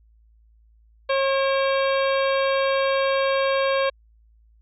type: harmonic tone with a mistuned harmonic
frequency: 542 Hz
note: C#5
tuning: 39 cents flat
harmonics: 1 / 2 / 3 / 4 / 5 / 6 / 7 / 8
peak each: -20 / -26 / -30 / -32 / -34 / -36 / -37 / -38 dBFS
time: 1.09-3.9 s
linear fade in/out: 10 ms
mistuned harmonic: 4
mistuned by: +110 cents
effects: added 55 Hz sine -53 dBFS peak until 4.61 s